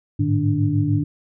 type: tone cluster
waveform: sine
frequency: 102.8 / 109.5 / 149.9 / 292.7 Hz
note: G#2 / A2 / D3 / D4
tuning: -17 / -8 / +36 / -6 cents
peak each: -22 dBFS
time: 0.19-1.04 s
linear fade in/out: 10 ms
effects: none